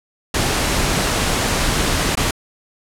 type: noise with dropouts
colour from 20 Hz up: pink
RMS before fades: -18 dBFS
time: 0.34-2.31 s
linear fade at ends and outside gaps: 5 ms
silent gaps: 2.154-2.171 s
effects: low-pass 10000 Hz 12 dB/octave